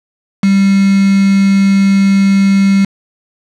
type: tone with quantisation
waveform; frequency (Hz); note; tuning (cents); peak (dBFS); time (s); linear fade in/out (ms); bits
sine; 196; G3; 0; -6; 0.43-2.85; 5; 3
effects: low-pass 6000 Hz 12 dB/octave